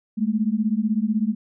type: beating tone pair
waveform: sine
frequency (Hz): 207.8 / 223.8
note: G#3 / A3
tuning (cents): +1 / +30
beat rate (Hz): 16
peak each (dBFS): -22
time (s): 0.17-1.35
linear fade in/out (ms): 20
effects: none